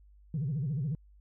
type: tone with vibrato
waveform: sine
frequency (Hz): 143.1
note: D3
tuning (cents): -45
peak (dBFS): -28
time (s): 0.34-0.95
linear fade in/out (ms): 2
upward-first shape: sine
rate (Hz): 14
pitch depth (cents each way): 240
effects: tanh soft clip ceiling -26 dBFS + added 50 Hz sine -55 dBFS peak until 1.2 s